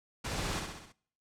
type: noise with echo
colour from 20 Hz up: pink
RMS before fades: -36 dBFS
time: 0.24-0.6 s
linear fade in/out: 10 ms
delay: 65 ms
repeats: 5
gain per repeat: -4 dB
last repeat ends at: 0.925 s
effects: noise-tail reverb RT60 0.6 s tail -23 dB re dry + low-pass 8000 Hz 12 dB/octave